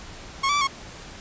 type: tone with pitch steps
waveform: sawtooth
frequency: 1091 / 1154 / 1163 / 1093 Hz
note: C#6 / D6 / D6 / C#6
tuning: -28 / -31 / -17 / -25 cents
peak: -16 dBFS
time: 0.43-0.674 s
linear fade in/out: 10 ms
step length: 61 ms
effects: pink hiss -41 dBFS RMS until 1.2 s + resampled to 16000 Hz